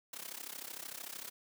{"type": "noise with amplitude modulation", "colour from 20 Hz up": "white", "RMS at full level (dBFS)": -42, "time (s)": [0.13, 1.3], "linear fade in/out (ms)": 5, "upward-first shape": "sine", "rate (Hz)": 33.2, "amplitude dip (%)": 85, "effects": ["high-pass 200 Hz 12 dB/octave"]}